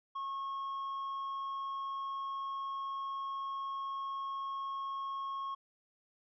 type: tone with tanh clipping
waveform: sine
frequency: 1091 Hz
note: C#6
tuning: 28 cents flat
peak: -37 dBFS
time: 0.15-5.55 s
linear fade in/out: 10 ms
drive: 3 dB
effects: none